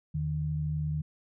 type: tone pair together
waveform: sine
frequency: 80.7 / 152.34 Hz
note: E2 / D#3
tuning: -36 / -36 cents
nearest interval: major seventh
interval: 1100 cents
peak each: -35 / -29 dBFS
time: 0.14-1.02 s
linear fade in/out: 10 ms
effects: none